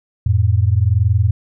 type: tone pair together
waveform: sine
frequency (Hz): 89 / 110.12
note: F2 / A2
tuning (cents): +33 / +2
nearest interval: major third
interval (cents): 369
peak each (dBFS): -14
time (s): 0.26-1.31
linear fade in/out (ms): 5
effects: none